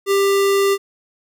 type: tone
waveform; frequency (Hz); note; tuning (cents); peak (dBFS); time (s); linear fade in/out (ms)
square; 395.7; G4; +16; -14; 0.06-0.78; 50
effects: none